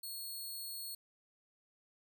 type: tone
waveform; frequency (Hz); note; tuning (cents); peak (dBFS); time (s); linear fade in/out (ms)
10% pulse; 4334; C#8; -40; -35; 0.03-0.95; 5
effects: none